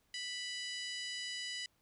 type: harmonic tone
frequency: 987.8 Hz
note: B5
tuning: in tune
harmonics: 2 / 3 / 4 / 5 / 6 / 7 / 8 / 9 / 10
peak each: -45 / -44 / -49 / -45 / -55 / -53 / -55 / -60 / -59 dBFS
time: 0.14-1.66 s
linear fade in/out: 2 ms
effects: pink hiss -75 dBFS RMS until 1.81 s